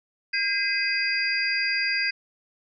sine tone cluster, 1611 / 2050 / 2527 / 4810 Hz, G6 / C7 / D#7 / D8, +47 / -36 / +26 / +41 cents, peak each -28 dBFS, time 0.33-2.11 s, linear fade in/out 10 ms, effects none

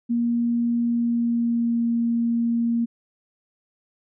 sine tone with pitch glide, 236.1 to 233.5 Hz, A#3 to A#3, +22 to +3 cents, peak -19 dBFS, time 0.09-2.86 s, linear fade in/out 20 ms, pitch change -19 cents, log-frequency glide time 0.83-1.85 s, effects none

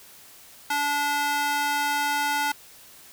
square tone with high-pass filter, 290 Hz, D4, 22 cents flat, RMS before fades -25 dBFS, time 0.7-2.52 s, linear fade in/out 5 ms, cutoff 1000 Hz, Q 1.6, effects white hiss -49 dBFS RMS until 3.12 s

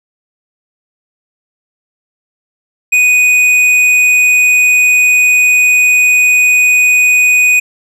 triangle tone with hard clipping, 2485 Hz, D#7, 3 cents flat, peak -7 dBFS, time 2.92-7.6 s, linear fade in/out 10 ms, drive 11 dB, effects none

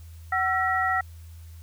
sine tone cluster, 750 / 1343 / 1910 Hz, F#5 / E6 / A#6, +23 / +32 / +42 cents, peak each -26 dBFS, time 0.32-1.01 s, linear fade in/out 5 ms, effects added 82 Hz sine -41 dBFS peak until 1.62 s + white hiss -58 dBFS RMS until 1.62 s

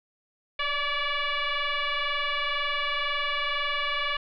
sine tone with frequency modulation, 587 Hz, D5, 1 cent flat, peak -25 dBFS, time 0.59-4.17 s, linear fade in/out 5 ms, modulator 576 Hz, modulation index 4.9, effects none

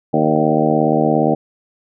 harmonic tone with a mistuned harmonic, 77.2 Hz, D#2, 13 cents flat, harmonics 2 / 3 / 4 / 5 / 6 / 7 / 8 / 9 / 10, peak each -21 / -19 / -19 / -24 / -20 / -24 / -21 / -23 / -21 dBFS, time 0.13-1.35 s, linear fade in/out 10 ms, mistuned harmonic 8, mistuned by -25 cents, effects none

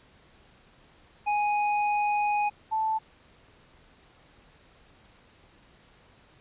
square / sine tone pair in turn, 830.6 / 878.3 Hz, G#5 / A5, 0 / -3 cents, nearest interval minor second, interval 97 cents, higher second, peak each -24 dBFS, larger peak neither, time 1.26-2.5 / 2.71-2.99 s, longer first, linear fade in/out 20 ms, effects pink hiss -58 dBFS RMS until 6.4 s + resampled to 8000 Hz

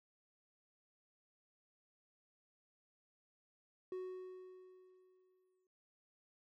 triangle tone with exponential decay, 370 Hz, F#4, in tune, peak -38 dBFS, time 3.92-5.67 s, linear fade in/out 2 ms, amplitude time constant 380 ms, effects none

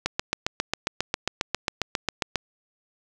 click train, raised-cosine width 0.2 ms, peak -6 dBFS, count 18, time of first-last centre 0.06-2.357 s, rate 7.4 Hz, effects none

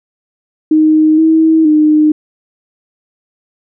sine tone with pitch steps, 311.1 / 320.2 / 305.4 Hz, D#4 / D#4 / D#4, 0 / +50 / -32 cents, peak -5 dBFS, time 0.71-2.12 s, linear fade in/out 5 ms, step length 470 ms, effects none

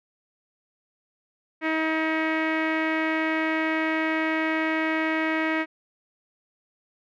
sawtooth tone with low-pass filter, 317.8 Hz, D#4, 37 cents sharp, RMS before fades -25 dBFS, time 1.61-5.66 s, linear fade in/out 50 ms, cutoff 2100 Hz, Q 4.2, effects none

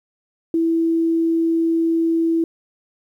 sine tone, 329.6 Hz, E4, in tune, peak -15 dBFS, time 0.54-2.44 s, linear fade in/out 2 ms, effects 9-bit

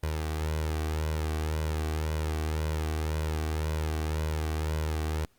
sawtooth tone with flanger, 77.9 Hz, D#2, 3 cents sharp, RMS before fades -30 dBFS, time 0.03-5.25 s, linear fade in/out 0 ms, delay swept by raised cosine 2 to 2.63 ms, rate 1.9 Hz, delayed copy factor +0.6, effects pink hiss -68 dBFS RMS until 5.38 s + Opus 32 kbps

